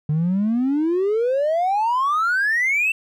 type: exponential sweep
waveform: triangle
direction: up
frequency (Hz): 146.83 to 2706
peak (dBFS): -14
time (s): 0.09-2.92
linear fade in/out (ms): 5
effects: tanh soft clip ceiling -13 dBFS